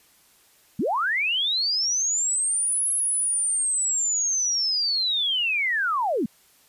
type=linear two-way sweep; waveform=sine; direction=up then down; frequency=159.3 to 10810 to 184.1 Hz; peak=-21 dBFS; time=0.79-6.26 s; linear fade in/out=5 ms; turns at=2.91 s; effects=white hiss -58 dBFS RMS until 6.68 s + resampled to 32000 Hz